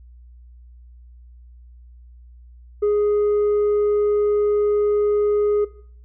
sine tone with tanh clipping, 415.3 Hz, G#4, in tune, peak -16 dBFS, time 2.82-5.65 s, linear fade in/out 10 ms, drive 2 dB, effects noise-tail reverb RT60 0.6 s tail -19 dB re dry + added 60 Hz sine -42 dBFS peak until 6.04 s

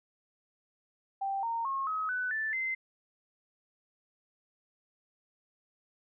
sine tone with pitch steps, 784 / 921.6 / 1083.4 / 1273.6 / 1497.2 / 1760 / 2069 Hz, G5 / A#5 / C#6 / D#6 / F#6 / A6 / C7, 0 / -20 / -40 / +40 / +20 / 0 / -20 cents, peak -30 dBFS, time 1.21-2.75 s, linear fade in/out 10 ms, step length 220 ms, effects none

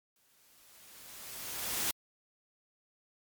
white noise with exponential growth, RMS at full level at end -31 dBFS, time 0.16-1.91 s, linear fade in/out 2 ms, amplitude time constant 380 ms, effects MP3 96 kbps

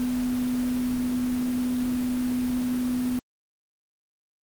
sine tone in noise, 249.4 Hz, B3, 17 cents sharp, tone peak -23 dBFS, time 0-3.19 s, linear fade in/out 0 ms, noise pink, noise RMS -38 dBFS, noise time 0-3.19 s, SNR +12 dB, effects Opus 24 kbps

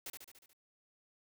white noise with echo, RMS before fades -44 dBFS, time 0.06-0.1 s, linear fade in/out 2 ms, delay 72 ms, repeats 6, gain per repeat -4 dB, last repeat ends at 0.532 s, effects none

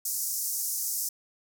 white band-pass noise, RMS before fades -31 dBFS, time 0.05-1.09 s, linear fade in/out 5 ms, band 5300 to 16000 Hz, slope 48 dB/octave, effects none

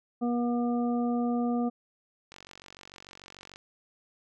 harmonic tone, 240 Hz, B3, 49 cents flat, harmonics 1 / 2 / 3 / 5, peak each -26 / -35 / -35 / -43 dBFS, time 0.21-1.7 s, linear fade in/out 20 ms
click train, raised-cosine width 0.2 ms, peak -29 dBFS, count 59, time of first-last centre 2.32-3.559 s, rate 46.8 Hz
effects none

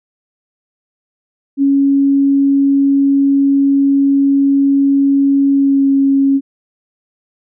sine tone with pitch glide, 277.2 to 274.3 Hz, C#4 to C#4, 0 to -18 cents, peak -8 dBFS, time 1.57-6.41 s, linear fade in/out 50 ms, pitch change -18 cents, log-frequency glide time 5.53-5.88 s, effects none

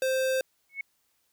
square tone, 523.3 Hz, C5, in tune, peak -25 dBFS, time 0.02-0.41 s, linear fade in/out 2 ms
sine tone with exponential growth, 2201 Hz, C#7, 13 cents flat, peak -27 dBFS, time 0.69-0.81 s, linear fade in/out 5 ms, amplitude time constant 24 ms
effects white hiss -72 dBFS RMS until 1.32 s

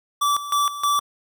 square tone with tremolo, 1159 Hz, D6, 23 cents flat, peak -18 dBFS, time 0.21-1 s, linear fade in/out 10 ms, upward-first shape square, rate 3.2 Hz, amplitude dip 75%, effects none

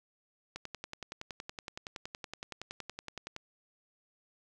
click train, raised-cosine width 0.2 ms, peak -23 dBFS, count 31, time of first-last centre 0.56-3.364 s, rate 10.7 Hz, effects none

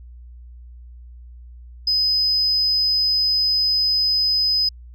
sine tone, 5030 Hz, D#8, 18 cents sharp, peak -15 dBFS, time 1.87-4.69 s, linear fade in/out 5 ms, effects tanh soft clip ceiling -11 dBFS + added 60 Hz sine -38 dBFS peak until 4.94 s

